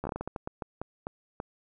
slowing click train, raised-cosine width 1 ms, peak -20 dBFS, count 14, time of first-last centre 0.04-1.401 s, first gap 13 ms, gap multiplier 1.31, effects none

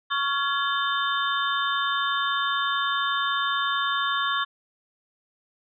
sine tone cluster, 1116 / 1385 / 1691 / 3064 / 3610 Hz, C#6 / F6 / G#6 / G7 / A7, +11 / -15 / +31 / -40 / +44 cents, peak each -26 / -30 / -29 / -34 / -30 dBFS, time 0.1-4.45 s, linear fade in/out 20 ms, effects none

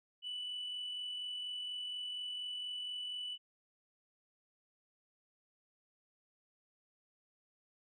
sine tone with amplitude modulation, 2972 Hz, F#7, 7 cents sharp, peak -36 dBFS, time 0.22-3.38 s, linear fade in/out 50 ms, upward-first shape sine, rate 44.2 Hz, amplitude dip 35%, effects tanh soft clip ceiling -36 dBFS

